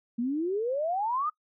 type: exponential sweep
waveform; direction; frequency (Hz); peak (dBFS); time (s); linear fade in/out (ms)
sine; up; 227.6 to 1274; -26; 0.18-1.3; 10
effects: noise-tail reverb RT60 0.1 s tail -22 dB re dry